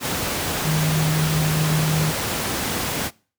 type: tone in noise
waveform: sine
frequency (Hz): 155.56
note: D#3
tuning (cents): 0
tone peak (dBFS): -18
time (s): 0.63-2.13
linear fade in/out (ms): 50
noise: pink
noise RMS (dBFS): -24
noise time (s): 0-3.11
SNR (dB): +3
effects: noise-tail reverb RT60 0.4 s tail -24 dB re dry + high-pass 80 Hz 12 dB/octave